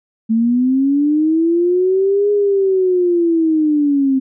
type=linear two-way sweep; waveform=sine; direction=up then down; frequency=220 to 413.9 to 261.9 Hz; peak=-11 dBFS; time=0.29-4.2 s; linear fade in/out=20 ms; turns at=2.31 s; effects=none